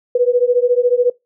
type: beating tone pair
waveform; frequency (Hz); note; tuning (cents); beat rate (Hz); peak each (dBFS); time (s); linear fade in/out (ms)
sine; 484.1 / 498.1; B4 / B4; -35 / +15; 14; -14; 0.15-1.1; 5
effects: noise-tail reverb RT60 0.2 s tail -22 dB re dry